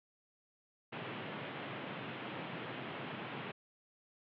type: band-pass noise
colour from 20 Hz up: pink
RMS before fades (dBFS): -44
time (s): 0.92-3.52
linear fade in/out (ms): 10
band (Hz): 120 to 3300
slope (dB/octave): 48
effects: none